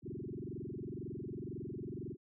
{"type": "tone with frequency modulation", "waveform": "sine", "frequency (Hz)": 245.3, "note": "B3", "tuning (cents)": -12, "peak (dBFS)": -40, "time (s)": [0.02, 2.17], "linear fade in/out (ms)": 50, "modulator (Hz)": 22, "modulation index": 6.7, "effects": []}